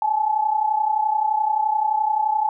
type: tone pair together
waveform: sine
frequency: 834 / 865.6 Hz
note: G#5 / A5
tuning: +7 / -29 cents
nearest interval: minor second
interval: 64 cents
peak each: -23 / -19 dBFS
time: 0.02-2.49 s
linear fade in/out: 2 ms
effects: none